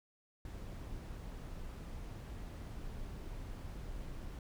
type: noise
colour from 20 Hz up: brown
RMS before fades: -45 dBFS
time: 0.45-4.39 s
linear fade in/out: 2 ms
effects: none